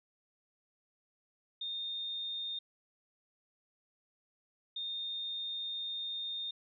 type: tone pair in turn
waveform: sine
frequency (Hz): 3654 / 3654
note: A#7 / A#7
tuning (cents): -35 / -35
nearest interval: unison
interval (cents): 0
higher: neither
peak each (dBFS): -36 / -36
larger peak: neither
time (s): 1.61-2.59 / 4.76-6.51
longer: second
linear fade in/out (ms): 5
effects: none